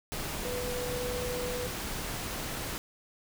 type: tone in noise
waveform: sine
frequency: 493.9 Hz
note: B4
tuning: in tune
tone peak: -34 dBFS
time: 0.45-1.67 s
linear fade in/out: 0 ms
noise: pink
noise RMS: -36 dBFS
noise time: 0.12-2.78 s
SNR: -1 dB
effects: none